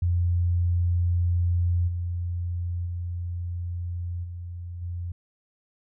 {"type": "tone with level steps", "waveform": "sine", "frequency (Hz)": 87.31, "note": "F2", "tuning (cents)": 0, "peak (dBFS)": [-20, -26, -28, -33, -29], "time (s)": [0.02, 5.12], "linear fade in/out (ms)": 5, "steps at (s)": [1.87, 2.85, 4.23, 4.81], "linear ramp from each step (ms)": 20, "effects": []}